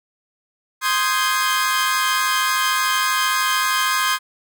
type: chord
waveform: sawtooth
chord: Ab major seventh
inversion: first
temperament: equal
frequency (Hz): 1046.5 / 1244.5 / 1568 / 1661.2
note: C6 / Eb6 / G6 / Ab6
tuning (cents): 0 / 0 / 0 / 0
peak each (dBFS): -17 / -20 / -21 / -21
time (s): 0.81-4.19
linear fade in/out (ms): 50
effects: none